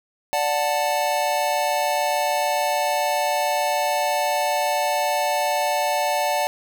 square chord, D major, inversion none, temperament just, 587.3 / 734.2 / 881 Hz, D5 / F#5 / A5, 0 / -14 / +2 cents, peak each -25 dBFS, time 0.33-6.47 s, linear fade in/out 0 ms, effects none

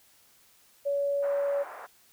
sine tone, 565 Hz, C#5, 33 cents sharp, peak -25 dBFS, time 0.85-1.64 s, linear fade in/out 20 ms
pink band-pass noise, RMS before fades -43 dBFS, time 1.22-1.87 s, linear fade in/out 20 ms, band 560 to 1600 Hz, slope 24 dB/octave
effects white hiss -61 dBFS RMS until 2.12 s

